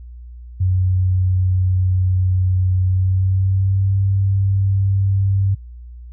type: tone with pitch glide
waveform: sine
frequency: 92.5 to 97.66 Hz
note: F#2 to G2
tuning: 0 to -6 cents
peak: -13 dBFS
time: 0.6-5.55 s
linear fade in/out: 10 ms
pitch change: +94 cents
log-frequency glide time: 2.82-3.95 s
effects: added 60 Hz sine -33 dBFS peak until 6.12 s

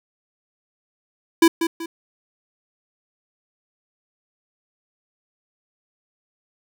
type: tone with echo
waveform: square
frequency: 331.9 Hz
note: E4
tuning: 12 cents sharp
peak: -10 dBFS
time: 1.42-1.48 s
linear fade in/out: 5 ms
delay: 190 ms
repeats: 2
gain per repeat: -9 dB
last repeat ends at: 1.86 s
effects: 8-bit

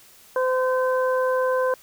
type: harmonic tone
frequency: 513 Hz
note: C5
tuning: 34 cents flat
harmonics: 1 / 2 / 3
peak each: -20 / -26 / -30 dBFS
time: 0.36-1.74 s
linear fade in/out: 2 ms
effects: white hiss -51 dBFS RMS until 1.82 s

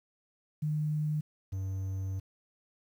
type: tone pair in turn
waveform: sine / triangle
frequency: 151.8 / 95.63 Hz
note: D#3 / G2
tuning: -42 / -42 cents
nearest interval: minor sixth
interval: 800 cents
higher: first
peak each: -28 / -30 dBFS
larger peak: first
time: 0.62-1.21 / 1.52-2.2 s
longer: second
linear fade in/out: 10 ms
effects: 10-bit

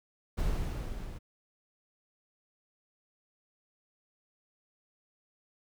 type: noise with level ramp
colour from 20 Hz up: brown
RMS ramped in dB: -29 to -42 dBFS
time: 0.37-1.19 s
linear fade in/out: 20 ms
effects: none

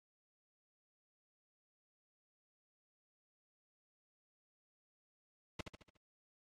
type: noise with echo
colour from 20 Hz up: pink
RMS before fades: -40 dBFS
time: 5.59-5.61 s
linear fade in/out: 5 ms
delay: 72 ms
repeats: 5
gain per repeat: -6 dB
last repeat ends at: 5.97 s
effects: low-pass 5000 Hz 12 dB/octave + AAC 64 kbps

